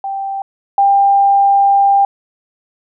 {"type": "tone pair in turn", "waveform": "sine", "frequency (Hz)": [784, 795.4], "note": ["G5", "G5"], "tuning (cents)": [0, 25], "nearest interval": "unison", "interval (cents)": 25, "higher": "second", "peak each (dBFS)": [-18, -7], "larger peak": "second", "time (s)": [[0.04, 0.42], [0.78, 2.05]], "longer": "second", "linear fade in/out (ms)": 2, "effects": []}